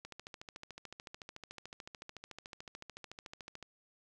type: click train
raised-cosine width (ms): 0.2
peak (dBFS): -29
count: 50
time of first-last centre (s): 0.05-3.627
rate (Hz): 13.7
effects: none